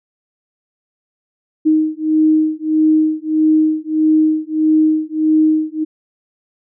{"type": "beating tone pair", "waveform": "sine", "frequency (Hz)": [311.1, 312.7], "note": ["D#4", "D#4"], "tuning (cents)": [0, 9], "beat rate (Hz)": 1.6, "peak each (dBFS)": -14, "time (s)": [1.65, 5.85], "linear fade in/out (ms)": 20, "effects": []}